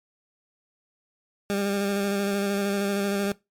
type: tone with vibrato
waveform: 20% pulse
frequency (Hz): 199.9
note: G3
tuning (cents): +34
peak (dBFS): -19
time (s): 1.5-3.32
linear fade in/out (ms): 0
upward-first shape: square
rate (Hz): 13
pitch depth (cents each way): 20
effects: noise-tail reverb RT60 0.2 s tail -20 dB re dry + MP3 96 kbps